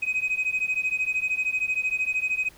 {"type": "beating tone pair", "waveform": "sine", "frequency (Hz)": [2513, 2526], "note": ["D#7", "D#7"], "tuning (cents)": [17, 26], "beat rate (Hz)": 13, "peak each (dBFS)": -25, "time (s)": [0.02, 2.49], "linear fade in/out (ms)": 10, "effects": ["tanh soft clip ceiling -19 dBFS", "pink hiss -53 dBFS RMS until 2.57 s"]}